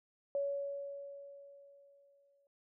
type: tone with exponential decay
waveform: sine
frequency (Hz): 562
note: C#5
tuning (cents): +24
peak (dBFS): -31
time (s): 0.35-2.47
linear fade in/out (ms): 1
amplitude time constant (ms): 460
effects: none